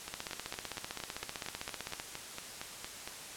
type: two click trains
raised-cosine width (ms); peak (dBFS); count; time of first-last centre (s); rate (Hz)
0.2; -22 / -20; 14 / 30; 0.08-3.075 / 0.14-1.999; 4.34 / 15.6
effects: white hiss -46 dBFS RMS until 3.36 s + low-pass 10000 Hz 12 dB/octave